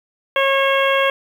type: harmonic tone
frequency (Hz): 545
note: C#5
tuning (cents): -29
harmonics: 1 / 2 / 3 / 4 / 5 / 6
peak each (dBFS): -17 / -20 / -22 / -23 / -24 / -25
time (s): 0.36-1.1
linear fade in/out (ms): 2
effects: 7-bit